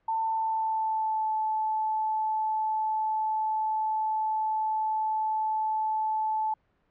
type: tone with pitch glide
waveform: sine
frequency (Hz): 893 to 870.1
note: A5 to A5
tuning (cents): +25 to -20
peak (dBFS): -25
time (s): 0.08-6.54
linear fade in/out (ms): 5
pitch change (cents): -45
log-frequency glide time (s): 0.19-1.32
effects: pink hiss -70 dBFS RMS until 6.9 s + low-pass 2000 Hz 12 dB/octave